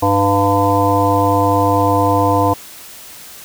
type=harmonic tone with a mistuned harmonic; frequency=99.5 Hz; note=G2; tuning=26 cents sharp; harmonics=1 / 3 / 5 / 7 / 9 / 10; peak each=-18 / -18 / -18 / -18 / -18 / -18 dBFS; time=0.02-2.54 s; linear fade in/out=10 ms; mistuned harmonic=10; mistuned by=+34 cents; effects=white hiss -36 dBFS RMS until 3.44 s